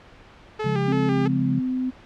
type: tone with vibrato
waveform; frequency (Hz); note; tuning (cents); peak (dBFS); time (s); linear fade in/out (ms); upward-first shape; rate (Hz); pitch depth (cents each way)
sawtooth; 415.3; G#4; 0; -21; 0.59-1.28; 10; square; 3; 63
type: chord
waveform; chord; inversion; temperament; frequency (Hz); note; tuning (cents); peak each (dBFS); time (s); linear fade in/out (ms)
sine; Db major; none; equal; 138.59 / 174.61 / 207.7; Db3 / F3 / Ab3; 0 / 0 / 0; -24 / -27 / -29; 0.64-1.6; 10
type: tone with pitch glide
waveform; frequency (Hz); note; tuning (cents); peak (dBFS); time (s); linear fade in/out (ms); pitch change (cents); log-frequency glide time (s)
sine; 262.2 to 256.1; C4 to C4; +4 to -37; -22; 0.87-1.91; 20; -41; 1.05-1.51
effects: pink hiss -48 dBFS RMS until 2.05 s + low-pass 3000 Hz 12 dB/octave